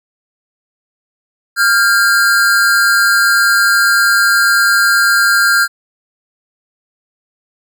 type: tone pair together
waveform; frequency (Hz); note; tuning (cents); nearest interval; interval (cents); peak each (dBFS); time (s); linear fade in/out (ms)
square; 1396.8 / 1605; F6 / G6; 0 / +40; major second; 240; -12; 1.56-5.68; 50
effects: none